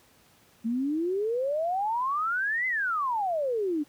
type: exponential two-way sweep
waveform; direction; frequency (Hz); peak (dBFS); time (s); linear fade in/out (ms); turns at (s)
sine; up then down; 220 to 2070 to 282.7; -25; 0.64-3.84; 20; 2.67
effects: pink hiss -60 dBFS RMS until 3.88 s + high-pass 80 Hz 12 dB/octave